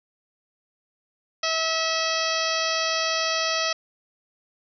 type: harmonic tone with a mistuned harmonic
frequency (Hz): 647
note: E5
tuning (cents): -32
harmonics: 1 / 2 / 3 / 4 / 5 / 6 / 7 / 8 / 9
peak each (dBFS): -29 / -29 / -31 / -31 / -32 / -34 / -32 / -31 / -34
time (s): 1.43-3.73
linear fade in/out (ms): 5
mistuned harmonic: 6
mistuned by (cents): +25
effects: none